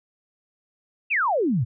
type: exponential sweep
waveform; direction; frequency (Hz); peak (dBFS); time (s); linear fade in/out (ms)
sine; down; 2794 to 103.83; -19; 1.1-1.65; 20
effects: none